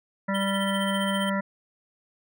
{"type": "harmonic tone", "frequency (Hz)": 196, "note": "G3", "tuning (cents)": 0, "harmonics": [1, 3, 5, 7, 9, 10], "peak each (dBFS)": [-26, -31, -33, -34, -36, -36], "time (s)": [0.28, 1.41], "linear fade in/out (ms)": 10}
{"type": "tone with tremolo", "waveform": "square", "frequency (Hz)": 3122, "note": "G7", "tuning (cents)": -8, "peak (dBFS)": -30, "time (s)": [0.34, 1.3], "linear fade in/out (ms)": 10, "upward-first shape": "sine", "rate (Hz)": 15, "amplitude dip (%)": 60}
{"effects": []}